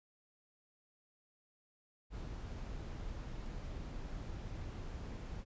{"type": "noise", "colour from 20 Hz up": "brown", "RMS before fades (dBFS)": -44, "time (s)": [2.1, 5.45], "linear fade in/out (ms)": 50, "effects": ["resampled to 16000 Hz"]}